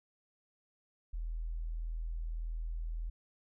sine tone, 40.84 Hz, E1, 15 cents flat, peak -35 dBFS, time 1.13-3.1 s, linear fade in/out 10 ms, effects none

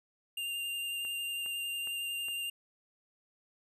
square tone with vibrato, 2794 Hz, F7, in tune, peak -35 dBFS, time 0.37-2.5 s, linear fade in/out 5 ms, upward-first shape triangle, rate 11 Hz, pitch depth 15 cents each way
click train, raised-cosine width 0.5 ms, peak -36 dBFS, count 4, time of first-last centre 1.05-2.285 s, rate 2.43 Hz
effects none

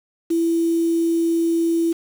sine tone with quantisation, 332.9 Hz, E4, 17 cents sharp, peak -16 dBFS, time 0.3-1.93 s, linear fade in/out 10 ms, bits 6, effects none

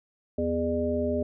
harmonic tone with a mistuned harmonic, 82.41 Hz, E2, in tune, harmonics 1 / 3 / 5 / 7, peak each -33 / -29 / -30 / -29 dBFS, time 0.38-1.23 s, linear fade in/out 5 ms, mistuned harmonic 7, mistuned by +69 cents, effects none

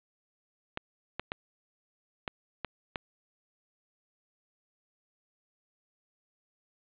clicks, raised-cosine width 0.3 ms, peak -16 dBFS, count 6, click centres 0.774 / 1.196 / 1.319 / 2.278 / 2.647 / 2.958 s, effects resampled to 8000 Hz + 7-bit

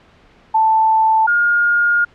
sine tone pair in turn, 882 / 1421.4 Hz, A5 / F6, +4 / +30 cents, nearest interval minor sixth, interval 826 cents, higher second, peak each -10 / -11 dBFS, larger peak first, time 0.54-1.27 / 1.27-2.05 s, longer second, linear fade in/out 10 ms, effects pink hiss -49 dBFS RMS until 2.14 s + low-pass 3000 Hz 12 dB/octave

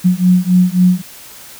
sine beating tone pair, 179.6 / 183.3 Hz, F3 / F#3, +49 / -16 cents, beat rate 3.7 Hz, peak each -11 dBFS, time 0.04-1.02 s, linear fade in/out 20 ms, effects white hiss -36 dBFS RMS until 1.59 s

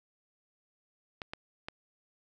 clicks, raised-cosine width 0.3 ms, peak -22 dBFS, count 3, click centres 1.218 / 1.335 / 1.685 s, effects none

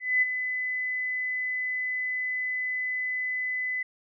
sine tone with ADSR envelope, 2009 Hz, B6, 29 cents sharp, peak -18 dBFS, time 0-3.83 s, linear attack 220 ms, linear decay 21 ms, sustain -9 dB, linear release 7 ms, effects none

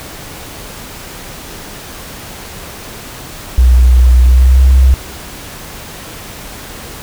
sine tone with pitch glide, 62 to 65.16 Hz, B1 to C2, +7 to -7 cents, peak -3 dBFS, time 3.58-4.94 s, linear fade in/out 0 ms, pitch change +86 cents, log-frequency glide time 4.23-4.61 s, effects pink hiss -29 dBFS RMS until 7.02 s

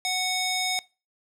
square tone with band-pass filter, 740 Hz, F#5, in tune, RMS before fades -27 dBFS, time 0.05-0.79 s, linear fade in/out 0 ms, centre 4900 Hz, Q 0.9, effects noise-tail reverb RT60 0.3 s tail -22 dB re dry

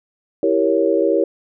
sine chord, E diminished seventh, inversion none, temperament equal, 329.6 / 392 / 466.2 / 554.4 Hz, E4 / G4 / Bb4 / Db5, 0 / 0 / 0 / 0 cents, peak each -19 dBFS, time 0.43-1.24 s, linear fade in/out 2 ms, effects none

